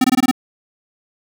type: tone bursts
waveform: square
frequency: 256.7 Hz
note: C4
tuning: 33 cents flat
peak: -11 dBFS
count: 6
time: 0.01-0.313 s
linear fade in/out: 5 ms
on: 33 ms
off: 21 ms
effects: none